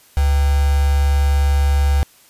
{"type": "tone with quantisation", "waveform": "sine", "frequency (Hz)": 70.8, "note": "C#2", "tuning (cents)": 37, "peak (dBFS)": -12, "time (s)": [0.17, 2.03], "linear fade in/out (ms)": 0, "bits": 4, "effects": ["white hiss -50 dBFS RMS until 2.29 s", "resampled to 32000 Hz"]}